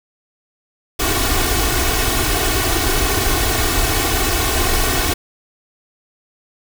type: noise with comb filter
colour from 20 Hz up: pink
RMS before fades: -17 dBFS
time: 0.99-5.14 s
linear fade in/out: 10 ms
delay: 2.7 ms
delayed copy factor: +0.9
effects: none